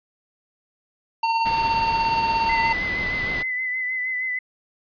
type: tone with tremolo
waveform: square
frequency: 910 Hz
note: A#5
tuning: 42 cents flat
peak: -18 dBFS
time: 1.23-2.73 s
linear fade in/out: 5 ms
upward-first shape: triangle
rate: 17 Hz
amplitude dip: 40%
type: noise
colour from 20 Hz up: pink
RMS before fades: -31 dBFS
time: 1.45-3.43 s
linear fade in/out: 10 ms
type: tone with vibrato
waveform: sine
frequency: 2020 Hz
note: B6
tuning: 39 cents sharp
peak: -23 dBFS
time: 2.49-4.39 s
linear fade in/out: 5 ms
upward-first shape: sine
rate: 6.4 Hz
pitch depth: 31 cents each way
effects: resampled to 11025 Hz